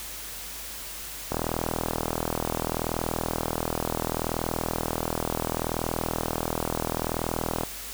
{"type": "click train", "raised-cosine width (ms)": 1, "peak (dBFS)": -12, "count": 258, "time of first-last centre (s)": [1.32, 7.634], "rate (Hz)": 40.7, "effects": ["added 50 Hz sine -47 dBFS peak until 7.93 s", "white hiss -38 dBFS RMS until 7.93 s"]}